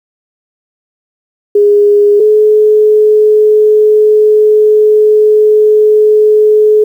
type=tone pair in turn; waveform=sine; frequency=411.6 / 426.5 Hz; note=G#4 / G#4; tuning=-16 / +46 cents; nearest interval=minor second; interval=62 cents; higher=second; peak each=-3 dBFS; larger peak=neither; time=1.55-2.2 / 2.2-6.84 s; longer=second; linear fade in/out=5 ms; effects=7-bit